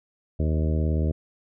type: harmonic tone with a mistuned harmonic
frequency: 77.78 Hz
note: D#2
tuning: in tune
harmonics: 1 / 2 / 3 / 4 / 5 / 6 / 7 / 8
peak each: -22 / -28 / -32 / -34 / -36 / -38 / -39 / -40 dBFS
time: 0.39-1.12 s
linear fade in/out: 10 ms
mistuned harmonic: 8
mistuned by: +23 cents
effects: none